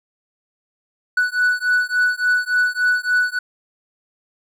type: beating tone pair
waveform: triangle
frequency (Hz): 1480 / 1483.5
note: F#6 / F#6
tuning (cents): 0 / +4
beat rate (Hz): 3.5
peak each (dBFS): -17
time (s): 1.17-3.39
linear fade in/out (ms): 5
effects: none